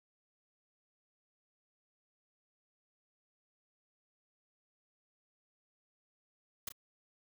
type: noise with echo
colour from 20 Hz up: white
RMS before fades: -39 dBFS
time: 6.67-6.69 s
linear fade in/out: 5 ms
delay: 32 ms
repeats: 1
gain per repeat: -10 dB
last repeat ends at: 6.722 s
effects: none